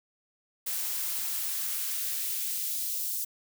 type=noise with high-pass filter sweep; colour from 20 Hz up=blue; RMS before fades=-32 dBFS; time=0.66-3.25 s; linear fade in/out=10 ms; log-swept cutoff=300 to 5500 Hz; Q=0.81; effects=none